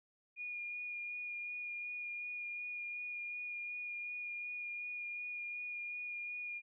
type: tone with vibrato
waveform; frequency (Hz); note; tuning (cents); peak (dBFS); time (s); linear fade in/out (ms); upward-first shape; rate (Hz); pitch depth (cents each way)
sine; 2435; D#7; -38; -40; 0.36-6.62; 50; sine; 2.7; 14
effects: none